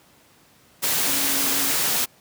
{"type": "tone in noise", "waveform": "sine", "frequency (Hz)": 277.2, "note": "C#4", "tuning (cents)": 0, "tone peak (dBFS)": -33, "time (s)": [1.06, 1.73], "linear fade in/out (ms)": 20, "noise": "white", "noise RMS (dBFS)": -22, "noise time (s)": [0.82, 2.06], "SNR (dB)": -14, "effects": ["pink hiss -55 dBFS RMS until 2.2 s", "high-pass 100 Hz 12 dB/octave"]}